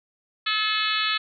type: harmonic tone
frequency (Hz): 431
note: A4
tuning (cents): -36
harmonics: 3 / 4 / 5 / 6 / 7 / 8 / 9 / 10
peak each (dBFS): -28 / -30 / -33 / -29 / -32 / -29 / -31 / -31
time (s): 0.46-1.18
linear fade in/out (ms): 10
effects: none